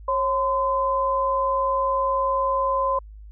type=tone pair together; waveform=sine; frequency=544.5 / 1025 Hz; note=C#5 / C6; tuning=-31 / -36 cents; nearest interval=major seventh; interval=1095 cents; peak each=-24 / -21 dBFS; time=0.08-2.99 s; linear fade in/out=5 ms; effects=added 52 Hz sine -39 dBFS peak until 3.31 s